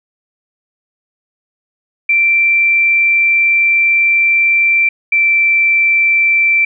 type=tone pair in turn; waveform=sine; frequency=2349 / 2340 Hz; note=D7 / D7; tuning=0 / -7 cents; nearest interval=unison; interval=7 cents; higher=first; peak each=-8 dBFS; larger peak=neither; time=2.09-4.89 / 5.12-6.65 s; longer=first; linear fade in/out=5 ms; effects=none